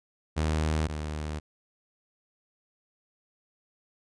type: tone pair in turn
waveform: sawtooth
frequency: 77.78 / 76.18 Hz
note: D#2 / D#2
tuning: 0 / -36 cents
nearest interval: unison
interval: 36 cents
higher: first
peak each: -21 / -28 dBFS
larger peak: first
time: 0.36-0.88 / 0.88-1.4 s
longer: neither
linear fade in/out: 20 ms
effects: resampled to 22050 Hz